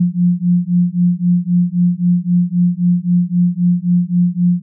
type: beating tone pair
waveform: sine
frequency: 174.61 / 178.41 Hz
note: F3 / F3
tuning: 0 / +37 cents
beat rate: 3.8 Hz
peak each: -14 dBFS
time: 0-4.62 s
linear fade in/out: 10 ms
effects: none